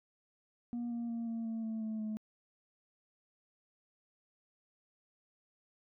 sine tone with pitch steps, 238.6 / 235.2 / 231.8 / 228.5 / 225.2 / 222 / 218.8 / 215.7 Hz, A#3 / A#3 / A#3 / A#3 / A3 / A3 / A3 / A3, +41 / +16 / -10 / -34 / +40 / +16 / -9 / -34 cents, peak -33 dBFS, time 0.73-2.17 s, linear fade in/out 0 ms, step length 180 ms, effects tanh soft clip ceiling -34 dBFS

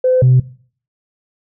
sine tone pair in turn, 511 / 127.75 Hz, C5 / C3, -41 / -41 cents, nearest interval 2 octaves, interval 2400 cents, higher first, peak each -9 / -5 dBFS, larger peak second, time 0.04-0.22 / 0.22-0.4 s, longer neither, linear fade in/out 5 ms, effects noise-tail reverb RT60 0.5 s tail -20 dB re dry + tanh soft clip ceiling -3 dBFS

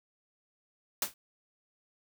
white noise with exponential decay, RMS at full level -26 dBFS, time 1.02-1.14 s, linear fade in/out 2 ms, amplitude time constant 26 ms, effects none

